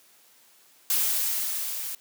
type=noise with level ramp; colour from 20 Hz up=blue; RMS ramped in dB=-23 to -34 dBFS; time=0.9-1.95 s; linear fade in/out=2 ms; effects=white hiss -58 dBFS RMS until 2 s + high-pass 200 Hz 12 dB/octave